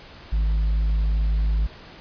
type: tone with tanh clipping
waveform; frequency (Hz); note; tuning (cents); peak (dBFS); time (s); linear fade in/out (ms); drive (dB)
sine; 52.6; G#1; +23; -19; 0.32-1.67; 10; 4
effects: pink hiss -44 dBFS RMS until 2 s + resampled to 11025 Hz